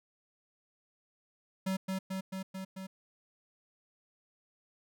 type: tone with echo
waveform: square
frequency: 190 Hz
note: F#3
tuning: 46 cents sharp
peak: -31 dBFS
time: 1.66-1.77 s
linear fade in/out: 10 ms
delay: 220 ms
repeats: 5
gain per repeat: -2 dB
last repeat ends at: 2.87 s
effects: none